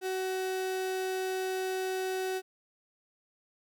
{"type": "tone", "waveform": "35% pulse", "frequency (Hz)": 375.6, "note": "F#4", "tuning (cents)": 26, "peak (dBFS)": -29, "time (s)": [0.01, 2.42], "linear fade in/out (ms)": 50, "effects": []}